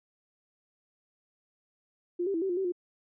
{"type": "tone with pitch steps", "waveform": "sine", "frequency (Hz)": [350.9, 393.9, 329.6, 384.9, 351.6, 384, 354.4], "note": ["F4", "G4", "E4", "G4", "F4", "G4", "F4"], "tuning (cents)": [8, 8, 0, -32, 12, -36, 25], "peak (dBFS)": -27, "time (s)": [2.19, 2.722], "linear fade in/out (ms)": 10, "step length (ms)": 76, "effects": []}